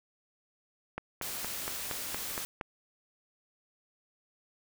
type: click train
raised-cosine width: 0.5 ms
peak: -20 dBFS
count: 8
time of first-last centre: 0.98-2.612 s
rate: 4.29 Hz
type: noise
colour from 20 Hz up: white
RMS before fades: -38 dBFS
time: 1.22-2.45 s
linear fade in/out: 0 ms
effects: none